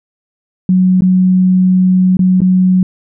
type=tone with dropouts; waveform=sine; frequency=184.7 Hz; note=F#3; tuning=3 cents flat; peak=-6 dBFS; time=0.69-2.83 s; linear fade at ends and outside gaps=2 ms; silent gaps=1.008-1.02 / 2.17-2.192 / 2.405-2.417 s; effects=none